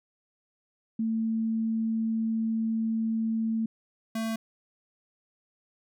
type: tone pair in turn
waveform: sine / square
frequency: 223.8 / 223.8 Hz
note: A3 / A3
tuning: +30 / +30 cents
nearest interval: unison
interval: 0 cents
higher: neither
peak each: -25 / -29 dBFS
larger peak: first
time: 0.99-3.66 / 4.15-4.36 s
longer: first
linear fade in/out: 5 ms
effects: none